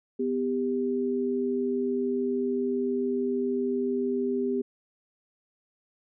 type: tone pair together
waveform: sine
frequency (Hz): 250.2 / 397.2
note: B3 / G4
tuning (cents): +23 / +23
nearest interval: minor sixth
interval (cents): 800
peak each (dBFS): -28 / -27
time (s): 0.19-4.62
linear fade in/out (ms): 10
effects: none